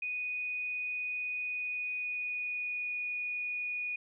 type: tone with pitch glide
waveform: sine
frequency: 2481 to 2462 Hz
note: D#7 to D#7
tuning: -6 to -19 cents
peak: -33 dBFS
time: 0.02-3.96 s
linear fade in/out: 5 ms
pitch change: -13 cents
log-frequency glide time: 1.47-2.97 s
effects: none